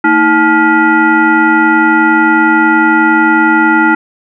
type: tone with frequency modulation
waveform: sine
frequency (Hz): 863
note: A5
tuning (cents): -34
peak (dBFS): -5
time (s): 0.04-3.95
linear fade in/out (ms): 5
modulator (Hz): 545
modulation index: 1.6
effects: none